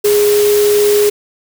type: tone in noise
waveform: sine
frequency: 414.7 Hz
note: G#4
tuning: 3 cents flat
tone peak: -8 dBFS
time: 0.04-1.1 s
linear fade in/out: 10 ms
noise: white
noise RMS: -20 dBFS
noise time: 0.04-1.1 s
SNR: +9 dB
effects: none